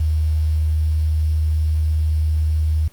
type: tone with quantisation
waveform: sine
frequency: 77.78 Hz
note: D#2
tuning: in tune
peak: -15 dBFS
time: 0-2.88 s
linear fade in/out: 5 ms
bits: 7
effects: pink hiss -50 dBFS RMS until 2.92 s + Opus 32 kbps